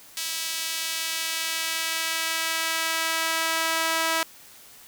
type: tone with high-pass filter sweep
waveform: sawtooth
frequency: 325.4 Hz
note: E4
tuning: 22 cents flat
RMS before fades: -27 dBFS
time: 0.17-4.23 s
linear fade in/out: 2 ms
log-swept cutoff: 3700 to 1000 Hz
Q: 0.79
effects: white hiss -49 dBFS RMS until 4.87 s